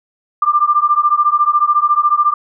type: beating tone pair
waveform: sine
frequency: 1184 / 1198 Hz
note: D6 / D6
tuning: +14 / +34 cents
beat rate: 14 Hz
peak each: -13 dBFS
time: 0.42-2.34 s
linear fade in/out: 5 ms
effects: none